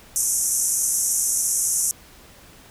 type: band-pass noise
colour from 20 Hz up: pink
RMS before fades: -22 dBFS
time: 0.16-1.91 s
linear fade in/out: 0 ms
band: 5800 to 12000 Hz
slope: 96 dB/octave
effects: pink hiss -48 dBFS RMS until 2.7 s